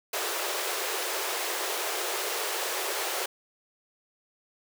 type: high-pass noise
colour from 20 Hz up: pink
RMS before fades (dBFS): -31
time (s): 0.13-3.26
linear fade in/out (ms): 5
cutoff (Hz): 350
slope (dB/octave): 96
effects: none